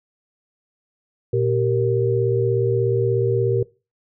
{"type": "tone cluster", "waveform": "sine", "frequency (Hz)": [118.2, 389, 465.7], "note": ["A#2", "G4", "A#4"], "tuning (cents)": [24, -13, -2], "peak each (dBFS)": -21, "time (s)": [1.33, 3.63], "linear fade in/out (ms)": 5, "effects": ["noise-tail reverb RT60 0.3 s tail -21 dB re dry"]}